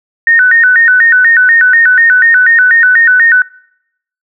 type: tone with vibrato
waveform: sine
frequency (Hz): 1661.2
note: G#6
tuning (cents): 0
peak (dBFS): -3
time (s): 0.27-3.42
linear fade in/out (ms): 2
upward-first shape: square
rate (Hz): 4.1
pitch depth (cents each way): 180
effects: noise-tail reverb RT60 0.8 s tail -25 dB re dry